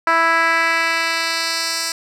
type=tone with band-pass filter sweep; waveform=10% pulse; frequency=330 Hz; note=E4; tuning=2 cents sharp; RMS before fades=-18 dBFS; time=0.07-1.92 s; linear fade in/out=2 ms; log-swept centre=1300 to 6400 Hz; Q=1.4; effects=none